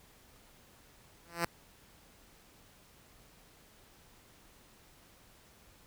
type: tone with exponential growth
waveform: 5% pulse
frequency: 170 Hz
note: F3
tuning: 46 cents flat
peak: -16 dBFS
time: 1.25-1.45 s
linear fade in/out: 2 ms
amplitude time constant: 43 ms
effects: pink hiss -61 dBFS RMS until 5.86 s